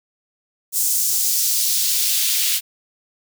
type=noise with high-pass filter sweep; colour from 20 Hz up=white; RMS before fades=-19 dBFS; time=0.72-2.61 s; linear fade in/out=50 ms; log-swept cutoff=7400 to 2900 Hz; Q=1.3; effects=none